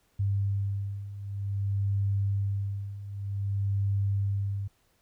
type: beating tone pair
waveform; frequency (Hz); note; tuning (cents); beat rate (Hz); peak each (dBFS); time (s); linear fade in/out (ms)
sine; 99.1 / 99.63; G2 / G2; +19 / +29; 0.53; -32 / -28; 0.19-4.68; 10
effects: pink hiss -69 dBFS RMS until 5.01 s